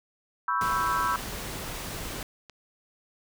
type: chord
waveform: sine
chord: C# half-diminished seventh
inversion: third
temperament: equal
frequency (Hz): 987.8 / 1108.7 / 1318.5 / 1568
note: B5 / C#6 / E6 / G6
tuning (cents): 0 / 0 / 0 / 0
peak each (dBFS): -29 / -30 / -28 / -33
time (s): 0.48-1.16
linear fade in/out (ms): 2
type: noise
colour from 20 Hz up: pink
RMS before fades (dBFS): -36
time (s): 0.61-2.23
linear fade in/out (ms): 2
type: clicks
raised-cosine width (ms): 0.2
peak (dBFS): -31 / -28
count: 2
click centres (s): 1.327 / 2.497
effects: none